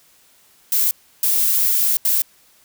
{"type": "noise bursts at uneven times", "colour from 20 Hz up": "violet", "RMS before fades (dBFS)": -17, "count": 3, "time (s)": [[0.72, 0.91], [1.23, 1.97], [2.05, 2.22]], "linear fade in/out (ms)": 2, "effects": ["white hiss -54 dBFS RMS until 2.64 s"]}